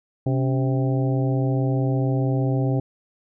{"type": "harmonic tone with a mistuned harmonic", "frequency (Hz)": 130.81, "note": "C3", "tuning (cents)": 0, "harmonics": [1, 2, 3, 4, 5, 6], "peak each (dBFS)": [-20, -26, -30, -32, -34, -36], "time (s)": [0.26, 2.8], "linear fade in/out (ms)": 5, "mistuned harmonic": 2, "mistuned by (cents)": 100, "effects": []}